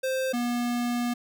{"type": "tone pair in turn", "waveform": "square", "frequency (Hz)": [523.3, 241.2], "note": ["C5", "B3"], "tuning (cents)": [0, -41], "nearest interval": "octave + minor second", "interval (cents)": 1341, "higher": "first", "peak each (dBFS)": -26, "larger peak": "neither", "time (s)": [[0.03, 0.33], [0.33, 1.14]], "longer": "second", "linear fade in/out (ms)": 10, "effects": []}